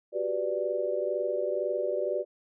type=chord; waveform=sine; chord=G major seventh; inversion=third; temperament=equal; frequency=370 / 392 / 493.9 / 587.3 Hz; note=F#4 / G4 / B4 / D5; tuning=0 / 0 / 0 / 0 cents; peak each=-34 / -34 / -33 / -30 dBFS; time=0.12-2.25 s; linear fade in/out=50 ms; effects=none